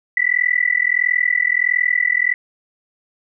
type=tone with amplitude modulation; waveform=sine; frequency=1975.5 Hz; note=B6; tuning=in tune; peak=-10 dBFS; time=0.17-2.34 s; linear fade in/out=2 ms; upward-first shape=sine; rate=41.5 Hz; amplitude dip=100%; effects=none